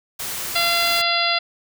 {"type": "noise", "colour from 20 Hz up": "white", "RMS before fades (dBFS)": -28, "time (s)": [0.19, 1.02], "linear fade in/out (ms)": 10}
{"type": "harmonic tone", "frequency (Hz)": 686, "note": "F5", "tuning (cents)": -31, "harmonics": [1, 2, 3, 4, 5, 6, 7], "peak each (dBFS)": [-25, -25, -25, -25, -25, -25, -25], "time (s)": [0.55, 1.39], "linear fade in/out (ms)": 10}
{"effects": []}